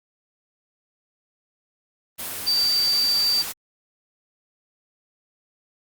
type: tone in noise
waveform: sine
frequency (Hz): 4646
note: D8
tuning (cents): -20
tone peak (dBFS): -18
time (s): 2.46-3.43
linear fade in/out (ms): 20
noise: white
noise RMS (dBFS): -31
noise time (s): 2.18-3.53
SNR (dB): +10
effects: Opus 32 kbps